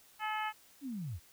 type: harmonic tone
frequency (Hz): 430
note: A4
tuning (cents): -40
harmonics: 2 / 3 / 4 / 5 / 6 / 7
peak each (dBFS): -36 / -40 / -42 / -44 / -46 / -47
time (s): 0.19-0.53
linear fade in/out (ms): 50
type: linear sweep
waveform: sine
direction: down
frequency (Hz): 293.7 to 65.4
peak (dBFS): -37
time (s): 0.81-1.2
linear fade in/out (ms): 50
effects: white hiss -62 dBFS RMS until 1.32 s